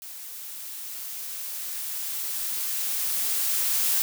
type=noise with level ramp; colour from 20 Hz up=blue; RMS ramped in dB=-40 to -23 dBFS; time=0.02-4.02 s; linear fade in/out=0 ms; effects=none